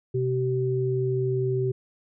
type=tone pair together; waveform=sine; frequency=127.81 / 383 Hz; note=C3 / G4; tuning=-40 / -40 cents; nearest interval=octave + perfect fifth; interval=1900 cents; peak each=-25 dBFS; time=0.14-1.72 s; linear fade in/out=10 ms; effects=none